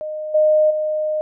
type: tone with level steps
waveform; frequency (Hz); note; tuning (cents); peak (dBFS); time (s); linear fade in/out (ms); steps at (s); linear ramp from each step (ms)
sine; 615; D#5; -20; -24 / -11 / -18; 0.01-1.21; 0; 0.34 / 0.7; 10
effects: none